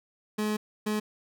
30% pulse tone bursts at uneven times, 212.4 Hz, G#3, 39 cents sharp, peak -24 dBFS, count 2, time 0.38-0.57 / 0.86-1 s, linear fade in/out 10 ms, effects none

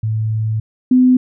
sine tone pair in turn, 109.7 / 253.5 Hz, A2 / B3, -5 / +45 cents, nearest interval octave + minor third, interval 1450 cents, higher second, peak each -15 / -7 dBFS, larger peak second, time 0.03-0.6 / 0.91-1.17 s, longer first, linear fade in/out 5 ms, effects none

